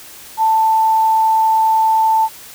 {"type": "tone", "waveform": "sine", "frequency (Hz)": 885, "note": "A5", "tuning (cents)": 10, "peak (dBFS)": -10, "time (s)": [0.37, 2.29], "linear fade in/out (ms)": 50, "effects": ["white hiss -37 dBFS RMS until 2.54 s"]}